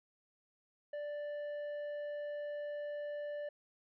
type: tone with tanh clipping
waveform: triangle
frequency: 587.3 Hz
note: D5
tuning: in tune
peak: -40 dBFS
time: 0.93-3.49 s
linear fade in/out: 5 ms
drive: 11 dB
effects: none